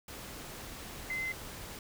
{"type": "tone in noise", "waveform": "sine", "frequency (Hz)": 2061, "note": "C7", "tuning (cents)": -27, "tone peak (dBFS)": -33, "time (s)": [1.1, 1.32], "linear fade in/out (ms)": 2, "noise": "pink", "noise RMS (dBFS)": -45, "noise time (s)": [0.08, 1.79], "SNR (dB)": 9, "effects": []}